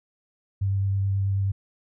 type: tone with vibrato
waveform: sine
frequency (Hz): 98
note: G2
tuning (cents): 0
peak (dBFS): -21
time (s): 0.61-1.52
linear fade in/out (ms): 10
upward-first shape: sine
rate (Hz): 9.3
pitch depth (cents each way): 12
effects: none